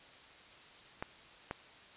clicks, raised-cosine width 0.5 ms, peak -22 dBFS, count 2, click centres 1.025 / 1.511 s, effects white hiss -56 dBFS RMS until 1.96 s + resampled to 8000 Hz

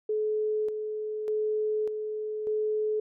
sine tone with tremolo, 428.6 Hz, A4, 45 cents flat, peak -25 dBFS, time 0.09-3 s, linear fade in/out 5 ms, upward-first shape square, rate 0.84 Hz, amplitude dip 45%, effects none

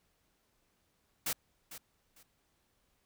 white noise with echo, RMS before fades -34 dBFS, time 1.26-1.33 s, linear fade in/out 5 ms, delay 450 ms, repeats 2, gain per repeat -13 dB, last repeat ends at 2.23 s, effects pink hiss -75 dBFS RMS until 3.05 s

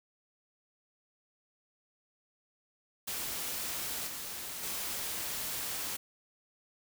white noise with level steps, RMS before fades -37 / -41 / -37 dBFS, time 3.07-5.97 s, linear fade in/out 10 ms, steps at 4.06 / 4.62 s, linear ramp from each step 20 ms, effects none

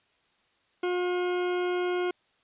40% pulse tone, 358.3 Hz, F4, 44 cents sharp, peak -25 dBFS, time 0.83-2.11 s, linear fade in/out 5 ms, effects white hiss -68 dBFS RMS until 2.43 s + resampled to 8000 Hz

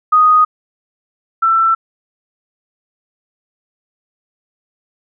sine tone pair in turn, 1244.5 / 1335.8 Hz, D#6 / E6, 0 / +23 cents, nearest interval minor second, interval 123 cents, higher second, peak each -6 / -9 dBFS, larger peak first, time 0.12-0.45 / 1.42-1.75 s, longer neither, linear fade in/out 10 ms, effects none

